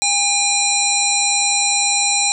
harmonic tone, 809 Hz, G#5, 46 cents flat, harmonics 1 / 3 / 5 / 7 / 9 / 10, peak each -23 / -22 / -20 / -25 / -20 / -21 dBFS, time 0.02-2.32 s, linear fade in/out 0 ms, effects none

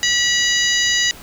harmonic tone with a mistuned harmonic, 971 Hz, B5, 30 cents flat, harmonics 2 / 3 / 4 / 5 / 6 / 7, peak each -19 / -21 / -22 / -23 / -24 / -24 dBFS, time 0.03-1.11 s, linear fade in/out 0 ms, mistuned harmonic 6, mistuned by +70 cents, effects pink hiss -39 dBFS RMS until 1.22 s

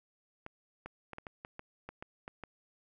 clicks, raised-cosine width 0.5 ms, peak -28 dBFS, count 11, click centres 0.464 / 0.86 / 1.133 / 1.184 / 1.268 / 1.449 / 1.594 / 1.89 / 2.025 / 2.279 / 2.437 s, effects none

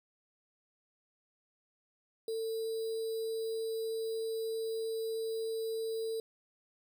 sine tone with sample-and-hold, 448.4 Hz, A4, 33 cents sharp, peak -33 dBFS, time 2.28-6.2 s, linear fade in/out 2 ms, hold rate 4410 Hz, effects none

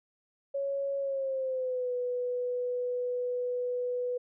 sine tone with pitch glide, 554.4 to 493.9 Hz, C#5 to B4, 0 to 0 cents, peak -29 dBFS, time 0.54-4.18 s, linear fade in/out 10 ms, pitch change -200 cents, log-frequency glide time 0.99-1.93 s, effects none

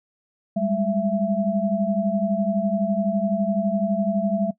sine tone cluster, 195.6 / 207.5 / 667 Hz, G3 / G#3 / E5, -4 / -1 / +20 cents, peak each -24 dBFS, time 0.56-4.51 s, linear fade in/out 10 ms, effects noise-tail reverb RT60 0.1 s tail -19 dB re dry

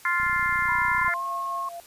harmonic tone, 349.2 Hz, F4, in tune, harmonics 3 / 4 / 5 / 6, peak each -27 / -27 / -27 / -27 dBFS, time 0.05-1.14 s, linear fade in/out 2 ms
click train, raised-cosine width 5 ms, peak -30 dBFS, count 28, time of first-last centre 0.2-1.079 s, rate 30.7 Hz
sine tone with pitch glide, 987.8 to 1083.4 Hz, B5 to C#6, 0 to -40 cents, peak -27 dBFS, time 0.68-1.69 s, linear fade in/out 5 ms, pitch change +160 cents, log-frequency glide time 0.92-1.24 s
sine tone with tremolo, 687 Hz, F5, 29 cents flat, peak -34 dBFS, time 1.08-1.8 s, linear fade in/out 0 ms, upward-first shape sine, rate 4.7 Hz, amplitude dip 55%
effects white hiss -50 dBFS RMS until 1.86 s + resampled to 32000 Hz

